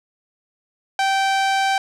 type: tone with low-pass filter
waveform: sawtooth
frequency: 778 Hz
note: G5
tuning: 13 cents flat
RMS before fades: -19 dBFS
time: 0.99-1.78 s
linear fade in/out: 2 ms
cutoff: 6400 Hz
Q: 0.65
effects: none